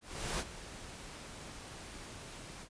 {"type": "noise with ADSR envelope", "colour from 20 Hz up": "pink", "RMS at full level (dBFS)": -35, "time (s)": [0.01, 2.69], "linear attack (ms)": 380, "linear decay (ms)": 50, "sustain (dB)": -13, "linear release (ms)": 69, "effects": ["resampled to 22050 Hz"]}